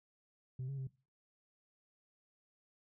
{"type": "tone with pitch steps", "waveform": "sine", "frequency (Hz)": [129.2, 137.5, 132.6], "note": ["C3", "C#3", "C3"], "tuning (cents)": [-21, -14, 23], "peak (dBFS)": -36, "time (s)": [0.59, 0.872], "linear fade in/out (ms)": 5, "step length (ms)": 94, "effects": ["noise-tail reverb RT60 0.3 s tail -20 dB re dry", "tanh soft clip ceiling -37 dBFS"]}